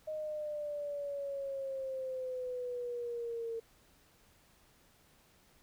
sine exponential sweep, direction down, 622.3 to 454.4 Hz, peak -36 dBFS, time 0.07-3.6 s, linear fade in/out 10 ms, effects pink hiss -66 dBFS RMS until 5.62 s

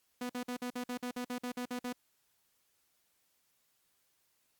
sawtooth tone bursts, 246.9 Hz, B3, in tune, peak -32 dBFS, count 13, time 0.21-1.927 s, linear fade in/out 5 ms, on 85 ms, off 51 ms, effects white hiss -75 dBFS RMS until 4.59 s + Opus 48 kbps

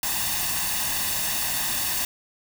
white noise with comb filter, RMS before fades -26 dBFS, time 0.03-2.05 s, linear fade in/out 2 ms, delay 1.1 ms, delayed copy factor +0.65, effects none

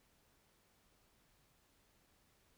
silence, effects pink hiss -73 dBFS RMS until 2.57 s

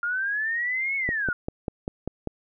sine linear two-way sweep, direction up then down, 1396.9 to 2217 to 1402 Hz, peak -24 dBFS, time 0.03-1.33 s, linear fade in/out 2 ms, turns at 0.96 s
click train, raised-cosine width 2 ms, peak -15 dBFS, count 7, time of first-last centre 1.09-2.273 s, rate 5.07 Hz
effects none

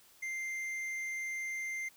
sine tone with tanh clipping, 2093 Hz, C7, in tune, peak -37 dBFS, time 0.22-1.89 s, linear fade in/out 10 ms, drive 8 dB, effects white hiss -62 dBFS RMS until 1.96 s

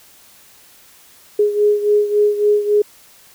sine beating tone pair, 415.3 / 418.9 Hz, G#4 / G#4, 0 / +15 cents, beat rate 3.6 Hz, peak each -13 / -18 dBFS, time 1.39-2.82 s, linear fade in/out 5 ms, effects white hiss -47 dBFS RMS until 3.34 s

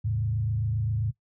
sine tone with frequency modulation, 108.4 Hz, A2, 25 cents flat, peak -24 dBFS, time 0.04-1.11 s, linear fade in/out 10 ms, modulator 27.5 Hz, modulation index 0.8, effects noise-tail reverb RT60 0.1 s tail -18 dB re dry + high-pass 60 Hz 12 dB/octave

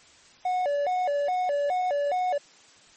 triangle tone with vibrato, 648 Hz, E5, 30 cents flat, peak -21 dBFS, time 0.45-2.38 s, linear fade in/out 5 ms, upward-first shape square, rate 2.4 Hz, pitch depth 210 cents each way, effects white hiss -54 dBFS RMS until 2.96 s + MP3 32 kbps

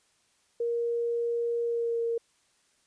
sine tone with pitch glide, 470 to 463.8 Hz, A#4 to A#4, +14 to -9 cents, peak -26 dBFS, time 0.6-2.18 s, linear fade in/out 5 ms, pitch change -23 cents, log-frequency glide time 1.63-2.01 s, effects white hiss -68 dBFS RMS until 2.86 s + resampled to 22050 Hz

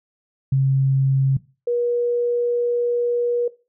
sine tone pair in turn, 134.8 / 480.4 Hz, C#3 / B4, -48 / -48 cents, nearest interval octave + minor seventh, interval 2200 cents, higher second, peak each -14 / -18 dBFS, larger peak first, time 0.52-1.37 / 1.67-3.48 s, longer second, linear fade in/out 5 ms, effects noise-tail reverb RT60 0.3 s tail -18 dB re dry

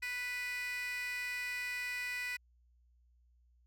15% pulse tone with high-pass filter, 493.9 Hz, B4, in tune, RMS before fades -39 dBFS, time 0.02-2.37 s, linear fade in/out 10 ms, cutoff 2200 Hz, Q 6.6, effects added 60 Hz sine -65 dBFS peak until 3.66 s

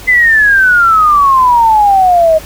sine exponential sweep, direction down, 2044 to 622.3 Hz, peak -4 dBFS, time 0.07-2.39 s, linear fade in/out 20 ms, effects added 50 Hz sine -30 dBFS peak until 2.45 s + pink hiss -31 dBFS RMS until 2.45 s

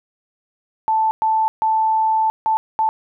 sine tone bursts at uneven times, 880 Hz, A5, in tune, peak -14 dBFS, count 5, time 0.88-1.11 / 1.22-1.48 / 1.62-2.3 / 2.46-2.57 / 2.79-2.89 s, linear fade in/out 0 ms, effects none

